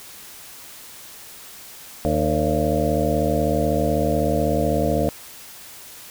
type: harmonic tone with a mistuned harmonic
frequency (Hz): 76.1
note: D#2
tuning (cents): -38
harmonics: 1 / 2 / 3 / 4 / 6 / 7 / 8 / 9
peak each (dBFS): -26 / -26 / -26 / -26 / -26 / -26 / -26 / -26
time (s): 2.05-5.09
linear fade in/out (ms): 0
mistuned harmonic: 8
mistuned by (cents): -70
effects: white hiss -41 dBFS RMS until 6.1 s